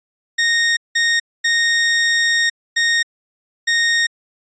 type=tone bursts at uneven times; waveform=sawtooth; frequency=1855 Hz; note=A#6; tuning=9 cents flat; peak=-10 dBFS; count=5; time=0.38-0.77 / 0.95-1.2 / 1.44-2.5 / 2.76-3.03 / 3.67-4.07 s; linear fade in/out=10 ms; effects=resampled to 16000 Hz